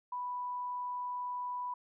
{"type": "tone", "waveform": "sine", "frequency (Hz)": 987.8, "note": "B5", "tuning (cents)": 0, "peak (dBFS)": -35, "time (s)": [0.12, 1.74], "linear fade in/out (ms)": 5, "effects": []}